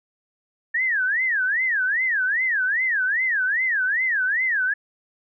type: tone with vibrato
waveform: sine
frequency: 1760 Hz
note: A6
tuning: in tune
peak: -19 dBFS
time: 0.74-4.74 s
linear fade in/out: 10 ms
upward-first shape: sine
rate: 2.5 Hz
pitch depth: 290 cents each way
effects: none